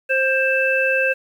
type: harmonic tone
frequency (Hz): 528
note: C5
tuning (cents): +16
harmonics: 1 / 3 / 5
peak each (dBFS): -20 / -20 / -20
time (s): 0.09-1.14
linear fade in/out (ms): 20
effects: 8-bit